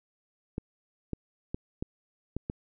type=clicks; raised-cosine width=3 ms; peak=-19 dBFS; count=6; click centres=0.581 / 1.133 / 1.545 / 1.825 / 2.366 / 2.499 s; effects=none